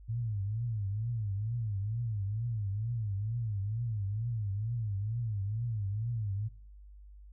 sine tone with vibrato, 108 Hz, A2, 32 cents flat, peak -31 dBFS, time 0.08-6.49 s, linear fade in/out 20 ms, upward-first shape triangle, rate 2.2 Hz, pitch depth 210 cents each way, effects noise-tail reverb RT60 0.5 s tail -24 dB re dry + added 50 Hz sine -49 dBFS peak until 7.32 s

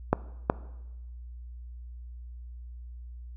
clicks, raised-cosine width 1 ms, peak -6 dBFS, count 2, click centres 0.13 / 0.499 s, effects noise-tail reverb RT60 1.0 s tail -19 dB re dry + added 60 Hz sine -40 dBFS peak until 3.36 s

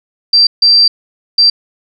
sine tone bursts at uneven times, 4699 Hz, D8, in tune, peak -4 dBFS, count 3, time 0.33-0.47 / 0.62-0.88 / 1.38-1.5 s, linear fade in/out 5 ms, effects none

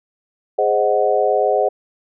sine chord, Ab dominant seventh, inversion none, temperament equal, 415.3 / 523.3 / 622.3 / 740 Hz, Ab4 / C5 / Eb5 / Gb5, 0 / 0 / 0 / 0 cents, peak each -19 dBFS, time 0.58-1.69 s, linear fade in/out 10 ms, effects none

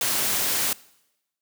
white noise, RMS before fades -24 dBFS, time 0.01-0.73 s, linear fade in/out 2 ms, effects noise-tail reverb RT60 0.9 s tail -22 dB re dry + high-pass 100 Hz 12 dB/octave

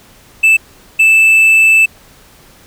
triangle tone bursts at uneven times, 2637 Hz, E7, in tune, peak -3 dBFS, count 2, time 0.43-0.57 / 0.99-1.86 s, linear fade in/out 10 ms, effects pink hiss -43 dBFS RMS until 2.66 s

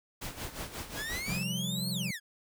pink noise with tremolo, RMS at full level -38 dBFS, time 0.21-1.44 s, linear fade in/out 10 ms, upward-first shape sine, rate 5.6 Hz, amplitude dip 70%
sawtooth exponential two-way sweep, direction up then down, 1601 to 4435 to 1601 Hz, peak -32 dBFS, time 0.95-2.2 s, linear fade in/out 50 ms, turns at 1.9 s
triangle chord, C suspended fourth, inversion none, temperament just, 130.81 / 174.42 / 196.22 Hz, C3 / F3 / G3, 0 / -2 / +2 cents, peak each -36 / -34 / -36 dBFS, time 1.28-2.11 s, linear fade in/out 5 ms
effects none

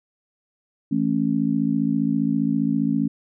sine chord, A major, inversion second, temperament just, 165 / 220 / 275 Hz, E3 / A3 / C#4, +2 / 0 / -14 cents, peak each -26 / -22 / -22 dBFS, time 0.91-3.08 s, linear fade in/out 10 ms, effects none

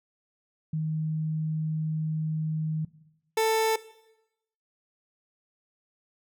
sine / 30% pulse tone pair in turn, 156.7 / 443.2 Hz, D#3 / A4, +13 / +13 cents, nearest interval octave + tritone, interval 1800 cents, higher second, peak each -26 / -19 dBFS, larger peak second, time 0.73-2.85 / 3.37-3.76 s, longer first, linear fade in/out 5 ms, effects noise-tail reverb RT60 0.9 s tail -18 dB re dry

